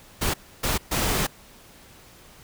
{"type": "noise bursts at uneven times", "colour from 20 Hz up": "pink", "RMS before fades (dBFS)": -24, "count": 3, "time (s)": [[0.21, 0.34], [0.63, 0.78], [0.91, 1.27]], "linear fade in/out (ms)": 10, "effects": ["pink hiss -50 dBFS RMS until 2.43 s"]}